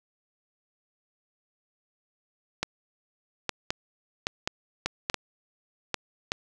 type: clicks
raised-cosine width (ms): 0.2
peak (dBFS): -9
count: 10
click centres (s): 2.63 / 3.493 / 3.705 / 4.269 / 4.475 / 4.86 / 5.099 / 5.143 / 5.943 / 6.319
effects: none